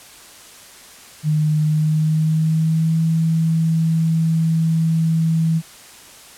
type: tone with pitch glide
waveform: sine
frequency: 153.2 to 162.31 Hz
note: D#3 to E3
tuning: -27 to -27 cents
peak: -14 dBFS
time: 1.23-5.62 s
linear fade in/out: 50 ms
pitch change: +100 cents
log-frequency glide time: 1.63-3.01 s
effects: white hiss -42 dBFS RMS until 6.37 s + low-pass 11000 Hz 12 dB/octave